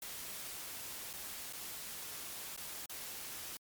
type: noise with dropouts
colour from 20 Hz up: white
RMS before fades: -45 dBFS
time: 0.02-3.57 s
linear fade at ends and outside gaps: 2 ms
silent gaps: 1.131-1.136 / 1.527-1.533 / 2.564-2.575 / 2.859-2.895 s
effects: MP3 96 kbps